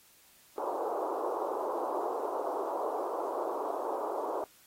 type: band-pass noise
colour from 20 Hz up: pink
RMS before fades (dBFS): -34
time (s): 0.58-4.44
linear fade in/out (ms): 0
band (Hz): 350 to 1100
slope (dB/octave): 48
effects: white hiss -61 dBFS RMS until 4.66 s + AAC 48 kbps